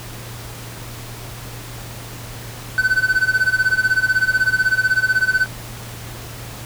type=tone with tremolo; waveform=triangle; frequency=1517 Hz; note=F#6; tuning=43 cents sharp; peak=-9 dBFS; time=2.78-5.46 s; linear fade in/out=0 ms; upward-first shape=sine; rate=16 Hz; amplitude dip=90%; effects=added 117 Hz sine -34 dBFS peak until 6.65 s + pink hiss -35 dBFS RMS until 6.65 s